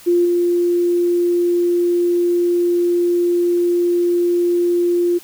sine tone with level steps, 349.2 Hz, F4, in tune, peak -11 / -13 dBFS, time 0.06-5.19 s, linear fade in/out 20 ms, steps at 0.25 s, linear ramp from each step 5 ms, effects white hiss -42 dBFS RMS until 5.23 s

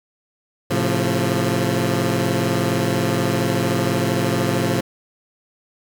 15% pulse chord, F major, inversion first, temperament equal with one note detuned, 110 / 134.26 / 174.61 Hz, A2 / C3 / F3, 0 / +45 / 0 cents, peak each -16 dBFS, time 0.7-4.81 s, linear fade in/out 10 ms, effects 8-bit

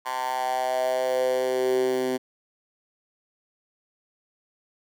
10% pulse tone with high-pass filter sweep, 128.4 Hz, C3, 32 cents flat, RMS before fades -25 dBFS, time 0.05-2.18 s, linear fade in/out 20 ms, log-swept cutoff 1000 to 300 Hz, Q 5.5, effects none

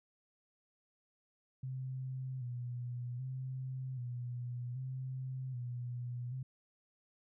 sine tone with vibrato, 126.2 Hz, B2, 38 cents sharp, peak -38 dBFS, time 1.63-6.43 s, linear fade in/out 5 ms, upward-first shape square, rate 0.64 Hz, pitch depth 55 cents each way, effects none

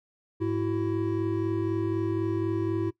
triangle tone cluster, 105.4 / 331.7 / 375.7 Hz, G#2 / E4 / F#4, +26 / +11 / +26 cents, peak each -30 / -25 / -29 dBFS, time 0.4-2.91 s, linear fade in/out 20 ms, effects noise-tail reverb RT60 0.1 s tail -17 dB re dry

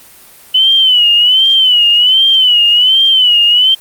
sine tone with vibrato, 3000 Hz, F#7, 23 cents sharp, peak -5 dBFS, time 0.54-3.75 s, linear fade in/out 10 ms, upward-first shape sine, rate 1.3 Hz, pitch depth 100 cents each way, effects white hiss -39 dBFS RMS until 3.8 s + Opus 32 kbps

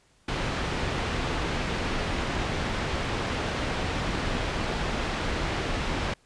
pink low-pass noise, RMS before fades -29 dBFS, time 0.28-6.14 s, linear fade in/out 5 ms, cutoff 3500 Hz, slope 12 dB/octave, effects pink hiss -63 dBFS RMS until 6.25 s + resampled to 22050 Hz

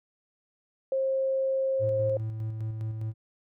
sine tone, 533 Hz, C5, 32 cents sharp, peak -24 dBFS, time 0.92-2.17 s, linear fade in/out 2 ms
triangle tone with tremolo, 110 Hz, A2, in tune, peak -27 dBFS, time 1.79-3.14 s, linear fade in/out 50 ms, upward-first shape square, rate 4.9 Hz, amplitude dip 35%
effects none

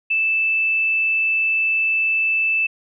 sine tone, 2637 Hz, E7, in tune, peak -16 dBFS, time 0.1-2.67 s, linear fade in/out 10 ms, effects none

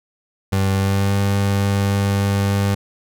30% pulse tone with pitch glide, 96.9 to 99.62 Hz, G2 to G2, -20 to +28 cents, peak -13 dBFS, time 0.52-2.75 s, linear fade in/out 10 ms, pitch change +48 cents, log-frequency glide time 0.73-1.19 s, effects none

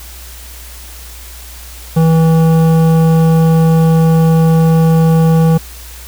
sine tone with hard clipping, 162.4 Hz, E3, 26 cents flat, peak -8 dBFS, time 1.96-5.58 s, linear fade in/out 10 ms, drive 12 dB, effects added 60 Hz sine -31 dBFS peak until 6.07 s + white hiss -34 dBFS RMS until 6.07 s

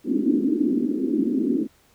white band-pass noise, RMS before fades -22 dBFS, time 0.04-1.68 s, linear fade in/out 50 ms, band 230 to 330 Hz, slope 48 dB/octave, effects pink hiss -59 dBFS RMS until 1.94 s

